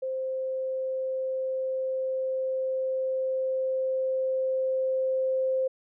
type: tone with level ramp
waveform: sine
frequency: 523.3 Hz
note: C5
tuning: in tune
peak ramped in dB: -28 to -23 dBFS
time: 0.02-5.68 s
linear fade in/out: 10 ms
effects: none